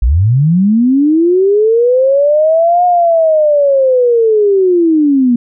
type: linear two-way sweep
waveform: sine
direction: up then down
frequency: 50.1 to 720 to 234.4 Hz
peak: -6 dBFS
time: 0.02-5.36 s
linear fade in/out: 5 ms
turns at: 2.85 s
effects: none